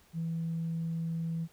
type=tone; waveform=sine; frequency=164.81 Hz; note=E3; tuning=in tune; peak=-30 dBFS; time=0.13-1.48 s; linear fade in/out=50 ms; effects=tanh soft clip ceiling -27 dBFS + pink hiss -63 dBFS RMS until 1.52 s